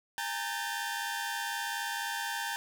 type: tone cluster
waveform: sawtooth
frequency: 815 / 915 / 1546 / 1751 Hz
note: G#5 / A#5 / G6 / A6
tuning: -33 / -32 / -24 / -9 cents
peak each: -36 / -34 / -35 / -36 dBFS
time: 0.18-2.56 s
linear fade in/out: 0 ms
effects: none